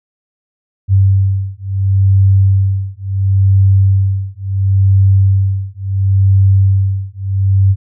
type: beating tone pair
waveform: sine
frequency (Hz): 96.7 / 97.42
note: G2 / G2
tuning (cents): -23 / -10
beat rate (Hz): 0.72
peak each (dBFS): -11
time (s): 0.88-7.76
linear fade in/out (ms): 50
effects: none